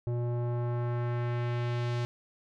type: tone with low-pass filter sweep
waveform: square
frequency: 120.3 Hz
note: B2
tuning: 45 cents flat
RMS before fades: -31 dBFS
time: 0.07-2.05 s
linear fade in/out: 0 ms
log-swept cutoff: 530 to 4900 Hz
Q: 0.97
effects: none